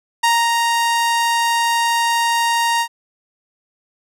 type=tone with ADSR envelope; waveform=sawtooth; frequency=932.3 Hz; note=A#5; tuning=in tune; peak=-8 dBFS; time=0.23-2.88 s; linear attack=9 ms; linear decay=250 ms; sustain=-3 dB; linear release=74 ms; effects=low-pass 12000 Hz 12 dB/octave